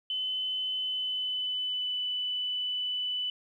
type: tone with pitch glide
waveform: sine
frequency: 3031 to 2988 Hz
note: F#7 to F#7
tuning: +41 to +16 cents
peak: -29 dBFS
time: 0.1-3.3 s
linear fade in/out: 2 ms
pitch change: -25 cents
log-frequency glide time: 0.74-1.99 s
effects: 11-bit